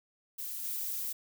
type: noise with level steps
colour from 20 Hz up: violet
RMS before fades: -39 / -36 dBFS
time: 0.38-1.13 s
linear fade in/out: 10 ms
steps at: 0.64 s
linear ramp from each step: 2 ms
effects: none